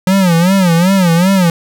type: tone with vibrato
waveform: square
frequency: 180.2 Hz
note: F#3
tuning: 45 cents flat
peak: -8 dBFS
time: 0.07-1.5 s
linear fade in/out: 2 ms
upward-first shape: sine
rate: 2.6 Hz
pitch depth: 150 cents each way
effects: none